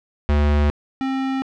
square tone pair in turn, 73.42 / 266.2 Hz, D2 / C4, 0 / +30 cents, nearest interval octave + minor seventh, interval 2230 cents, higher second, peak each -15 / -21 dBFS, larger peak first, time 0.29-0.7 / 1.01-1.42 s, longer neither, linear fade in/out 0 ms, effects low-pass 3000 Hz 12 dB/octave

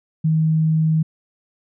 sine tone, 158.4 Hz, D#3, 31 cents sharp, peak -14 dBFS, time 0.24-1.03 s, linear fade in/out 10 ms, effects none

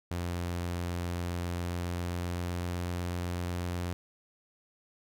sawtooth tone with pitch glide, 87.3 to 88.11 Hz, F2 to F2, 0 to +16 cents, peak -28 dBFS, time 0.11-3.93 s, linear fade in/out 0 ms, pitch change +16 cents, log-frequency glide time 1.46-2.84 s, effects none

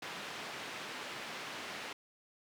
white band-pass noise, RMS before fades -44 dBFS, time 0.02-1.93 s, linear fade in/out 5 ms, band 170 to 2900 Hz, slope 12 dB/octave, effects none

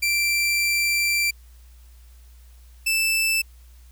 sawtooth tone pair in turn, 2351 / 2643 Hz, D7 / E7, +1 / +4 cents, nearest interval major second, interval 203 cents, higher second, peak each -16 dBFS, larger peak neither, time 0.02-1.31 / 2.86-3.42 s, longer first, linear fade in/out 10 ms, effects added 60 Hz sine -45 dBFS peak until 3.91 s + white hiss -59 dBFS RMS until 3.91 s

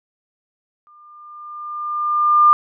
sine tone with exponential growth, 1200 Hz, D6, 37 cents sharp, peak -6 dBFS, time 0.87-2.53 s, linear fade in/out 0 ms, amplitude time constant 360 ms, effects none

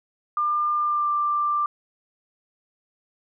sine tone with pitch glide, 1199 to 1182.5 Hz, D6 to D6, +36 to +12 cents, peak -20 dBFS, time 0.37-1.66 s, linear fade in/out 2 ms, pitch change -24 cents, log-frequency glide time 0.82-1.1 s, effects none

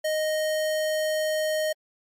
square tone, 621 Hz, D#5, 3 cents flat, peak -24 dBFS, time 0.04-1.73 s, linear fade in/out 10 ms, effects MP3 64 kbps

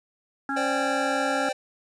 harmonic tone, 274.8 Hz, C#4, 15 cents flat, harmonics 1 / 3 / 5 / 6, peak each -30 / -32 / -30 / -33 dBFS, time 0.49-1.49 s, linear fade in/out 2 ms
square chord, C suspended second, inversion none, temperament equal, 523.3 / 587.3 / 784 Hz, C5 / D5 / G5, 0 / 0 / 0 cents, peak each -31 dBFS, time 0.56-1.53 s, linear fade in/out 10 ms
effects resampled to 22050 Hz + 9-bit

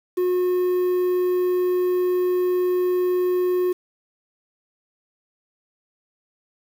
triangle tone with quantisation, 361.8 Hz, F#4, 39 cents flat, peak -16 dBFS, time 0.17-3.73 s, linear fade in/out 10 ms, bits 7, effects none

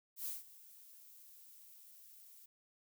violet noise with ADSR envelope, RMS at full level -40 dBFS, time 0.16-2.46 s, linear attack 100 ms, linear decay 170 ms, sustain -19 dB, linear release 6 ms, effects none

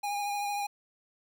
square tone with vibrato, 816 Hz, G#5, 31 cents flat, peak -31 dBFS, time 0.03-0.67 s, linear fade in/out 10 ms, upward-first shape triangle, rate 13 Hz, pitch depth 24 cents each way, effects 11-bit

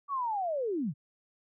sine linear sweep, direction down, 1158 to 120 Hz, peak -29 dBFS, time 0.08-0.94 s, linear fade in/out 50 ms, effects none

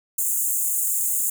pink high-pass noise, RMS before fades -23 dBFS, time 0.18-1.3 s, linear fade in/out 5 ms, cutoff 6800 Hz, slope 96 dB/octave, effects none

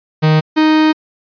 45% pulse tone pair in turn, 155.56 / 311.1 Hz, D#3 / D#4, 0 / 0 cents, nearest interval octave, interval 1200 cents, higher second, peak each -8 dBFS, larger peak neither, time 0.22-0.41 / 0.56-0.93 s, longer second, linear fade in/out 20 ms, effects resampled to 11025 Hz

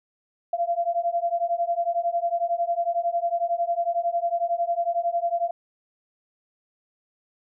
sine beating tone pair, 681 / 692 Hz, F5 / F5, -44 / -16 cents, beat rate 11 Hz, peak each -25 dBFS, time 0.53-5.51 s, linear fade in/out 5 ms, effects none

